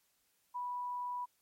sine tone, 983 Hz, B5, 8 cents flat, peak -36 dBFS, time 0.54-1.26 s, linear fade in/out 20 ms, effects white hiss -75 dBFS RMS until 1.41 s + MP3 64 kbps

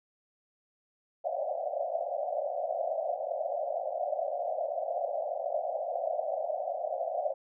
white band-pass noise, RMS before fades -33 dBFS, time 1.24-7.34 s, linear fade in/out 10 ms, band 550 to 730 Hz, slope 96 dB/octave, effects none

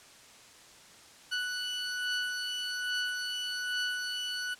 20% pulse beating tone pair, 1480 / 1481.2 Hz, F#6 / F#6, 0 / +1 cents, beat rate 1.2 Hz, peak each -33 / -28 dBFS, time 1.31-4.55 s, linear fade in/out 20 ms, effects white hiss -54 dBFS RMS until 4.59 s + low-pass 8000 Hz 12 dB/octave

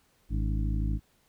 harmonic tone with a mistuned harmonic, 52.8 Hz, G#1, 29 cents sharp, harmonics 1 / 2 / 3 / 4 / 5 / 6, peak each -27 / -33 / -37 / -39 / -41 / -43 dBFS, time 0.29-1 s, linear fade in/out 50 ms, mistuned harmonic 5, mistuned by +110 cents, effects pink hiss -67 dBFS RMS until 1.28 s

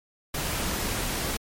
pink noise, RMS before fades -29 dBFS, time 0.34-1.37 s, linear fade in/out 5 ms, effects MP3 64 kbps

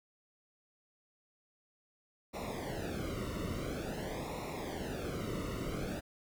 brown noise with flanger, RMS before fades -39 dBFS, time 2.33-6.01 s, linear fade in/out 20 ms, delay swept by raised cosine 0.63 to 1.24 ms, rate 0.48 Hz, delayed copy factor -1, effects none

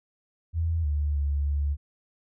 sine tone with pitch steps, 82.5 / 73.5 / 71.4 / 71.9 Hz, E2 / D2 / D2 / D2, +2 / +2 / -48 / -36 cents, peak -23 dBFS, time 0.53-1.77 s, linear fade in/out 50 ms, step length 310 ms, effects none

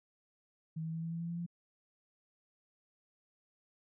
sine tone with pitch steps, 160.1 / 161.77 / 163.46 / 165.17 / 166.9 / 168.64 / 170.41 / 172.19 Hz, D#3 / E3 / E3 / E3 / E3 / E3 / F3 / F3, +50 / -32 / -14 / +4 / +22 / +40 / -42 / -24 cents, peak -36 dBFS, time 0.76-1.464 s, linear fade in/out 10 ms, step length 88 ms, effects none

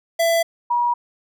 square / sine tone pair in turn, 668 / 960.4 Hz, E5 / B5, +23 / -49 cents, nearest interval tritone, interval 628 cents, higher second, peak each -16 / -16 dBFS, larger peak neither, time 0.19-0.43 / 0.7-0.94 s, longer neither, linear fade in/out 10 ms, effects none

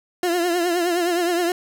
30% pulse tone with vibrato, 348.2 Hz, F4, 5 cents flat, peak -16 dBFS, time 0.23-1.52 s, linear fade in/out 2 ms, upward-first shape triangle, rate 9.6 Hz, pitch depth 82 cents each way, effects none

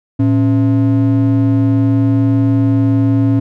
triangle ring-modulated tone, 193.5 Hz, G3, 22 cents flat, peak -4 dBFS, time 0.19-3.4 s, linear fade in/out 10 ms, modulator 80.9 Hz, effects none

